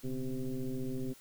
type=tone with frequency modulation; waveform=sine; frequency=124.7 Hz; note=B2; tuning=17 cents sharp; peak=-33 dBFS; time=0.03-1.14 s; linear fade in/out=20 ms; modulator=132 Hz; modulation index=2; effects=white hiss -58 dBFS RMS until 1.2 s